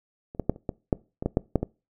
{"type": "clicks", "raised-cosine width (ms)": 2, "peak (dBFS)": [-27, -14, -8, -30, -14, -7, -17, -11, -7, -7, -13], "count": 11, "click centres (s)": [0.349, 0.397, 0.496, 0.561, 0.692, 0.928, 1.225, 1.26, 1.371, 1.557, 1.63], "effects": ["noise-tail reverb RT60 0.3 s tail -23 dB re dry"]}